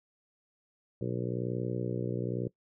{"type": "harmonic tone", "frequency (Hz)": 61, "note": "B1", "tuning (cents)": -21, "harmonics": [2, 3, 4, 5, 6, 7, 8, 9], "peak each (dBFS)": [-35, -37, -45, -40, -38, -40, -41, -46], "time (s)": [1.01, 2.48], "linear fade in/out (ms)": 5, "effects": ["noise-tail reverb RT60 0.1 s tail -21 dB re dry"]}